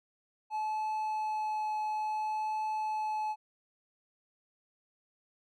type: tone with vibrato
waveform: triangle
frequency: 860 Hz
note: A5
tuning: 40 cents flat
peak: -29 dBFS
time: 0.5-3.36 s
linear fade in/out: 50 ms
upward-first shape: triangle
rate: 0.58 Hz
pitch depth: 9 cents each way
effects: none